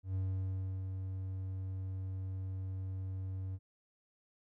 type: tone with ADSR envelope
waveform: triangle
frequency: 94.6 Hz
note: F#2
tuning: 39 cents sharp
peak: -30 dBFS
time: 0.03-3.59 s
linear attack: 120 ms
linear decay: 680 ms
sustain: -5 dB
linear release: 47 ms
effects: none